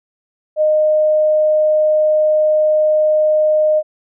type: tone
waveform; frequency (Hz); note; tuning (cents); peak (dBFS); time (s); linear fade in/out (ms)
sine; 615; D#5; -20; -10; 0.56-3.83; 50
effects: none